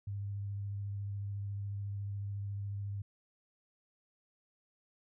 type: tone with vibrato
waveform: sine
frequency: 100.5 Hz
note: G2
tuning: 44 cents sharp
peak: -36 dBFS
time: 0.07-3.02 s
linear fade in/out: 5 ms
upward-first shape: sine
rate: 14 Hz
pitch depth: 15 cents each way
effects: none